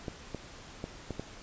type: clicks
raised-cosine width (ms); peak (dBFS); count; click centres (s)
2; -22; 5; 0.082 / 0.347 / 0.841 / 1.107 / 1.196
effects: pink hiss -49 dBFS RMS until 1.42 s + resampled to 16000 Hz